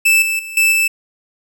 45% pulse tone with level steps, 2637 Hz, E7, in tune, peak -9 / -16 / -27 / -10 / -12 dBFS, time 0.05-0.88 s, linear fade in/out 10 ms, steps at 0.22 / 0.39 / 0.57 / 0.72 s, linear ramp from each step 2 ms, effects none

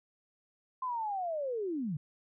sine linear sweep, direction down, 1046 to 135.5 Hz, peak -32 dBFS, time 0.82-1.97 s, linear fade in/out 5 ms, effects none

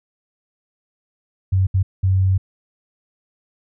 sine tone bursts at uneven times, 94.7 Hz, F#2, 41 cents sharp, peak -13 dBFS, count 3, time 1.52-1.67 / 1.74-1.83 / 2.03-2.38 s, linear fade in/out 10 ms, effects none

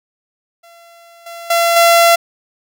sawtooth tone with level steps, 680 Hz, F5, 46 cents flat, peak -37 / -25 / -7 / -3 dBFS, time 0.63-2.16 s, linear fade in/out 10 ms, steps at 1.26 / 1.5 / 1.76 s, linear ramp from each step 5 ms, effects none

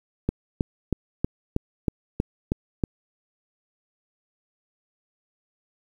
click train, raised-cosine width 3 ms, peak -9 dBFS, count 9, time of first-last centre 0.29-2.838 s, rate 3.14 Hz, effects 8-bit

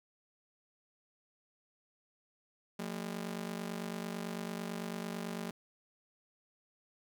sawtooth ring-modulated tone, 201.9 Hz, G#3, 49 cents flat, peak -31 dBFS, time 2.79-5.51 s, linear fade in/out 2 ms, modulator 24.5 Hz, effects 11-bit

